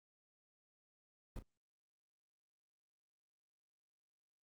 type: noise with echo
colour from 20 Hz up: brown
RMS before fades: -43 dBFS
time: 1.36-1.39 s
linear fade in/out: 2 ms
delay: 34 ms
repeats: 1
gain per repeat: -12 dB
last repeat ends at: 1.424 s
effects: Opus 24 kbps